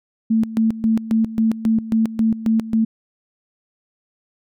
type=tone with tremolo; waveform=sine; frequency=223 Hz; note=A3; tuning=23 cents sharp; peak=-13 dBFS; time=0.3-2.85 s; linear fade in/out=10 ms; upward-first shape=square; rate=3.7 Hz; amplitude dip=80%; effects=none